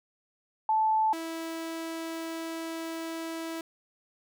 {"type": "tone pair in turn", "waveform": ["sine", "sawtooth"], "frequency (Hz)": [874, 327.4], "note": ["A5", "E4"], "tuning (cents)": [-12, -12], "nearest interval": "octave + perfect fourth", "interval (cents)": 1700, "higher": "first", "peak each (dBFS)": [-22, -30], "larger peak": "first", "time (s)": [[0.69, 1.13], [1.13, 3.61]], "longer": "second", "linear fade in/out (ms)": 2, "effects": []}